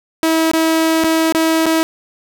sawtooth tone with dropouts, 322.9 Hz, E4, 36 cents flat, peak -8 dBFS, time 0.23-1.83 s, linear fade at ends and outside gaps 0 ms, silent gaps 0.514-0.535 / 1.037-1.043 / 1.324-1.348 / 1.657-1.665 s, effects none

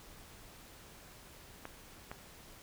clicks, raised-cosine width 0.5 ms, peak -27 / -27 dBFS, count 2, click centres 1.654 / 2.115 s, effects pink hiss -55 dBFS RMS until 2.62 s

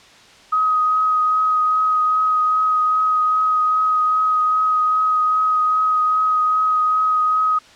sine tone with vibrato, 1259 Hz, D#6, 20 cents sharp, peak -14 dBFS, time 0.52-7.59 s, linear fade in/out 10 ms, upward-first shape triangle, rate 2.5 Hz, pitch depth 15 cents each way, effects white hiss -46 dBFS RMS until 7.75 s + low-pass 5000 Hz 12 dB/octave

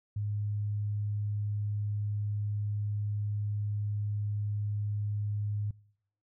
sine tone, 103.83 Hz, G#2, in tune, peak -30 dBFS, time 0.16-5.71 s, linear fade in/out 5 ms, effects noise-tail reverb RT60 0.7 s tail -25 dB re dry

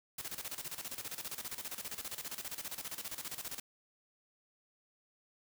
white noise with tremolo, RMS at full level -41 dBFS, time 0.18-3.6 s, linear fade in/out 5 ms, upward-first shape square, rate 15 Hz, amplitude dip 75%, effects none

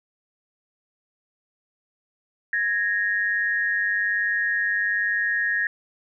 sine tone pair together, 1661.2 / 1860.1 Hz, G#6 / A#6, 0 / -4 cents, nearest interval major second, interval 196 cents, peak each -24 / -23 dBFS, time 2.53-5.67 s, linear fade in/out 2 ms, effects none

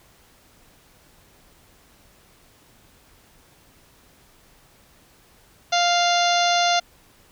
harmonic tone, 698.5 Hz, F5, in tune, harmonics 1 / 2 / 3 / 4 / 5 / 6 / 7 / 8 / 9, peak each -19 / -26 / -29 / -29 / -26 / -28 / -32 / -33 / -31 dBFS, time 5.72-6.8 s, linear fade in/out 10 ms, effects pink hiss -55 dBFS RMS until 7.31 s

